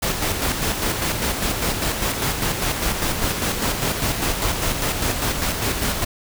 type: noise with tremolo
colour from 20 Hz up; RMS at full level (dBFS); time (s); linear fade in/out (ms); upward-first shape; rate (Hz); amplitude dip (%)
pink; -21; 0.02-6.05; 10; square; 5; 40
effects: none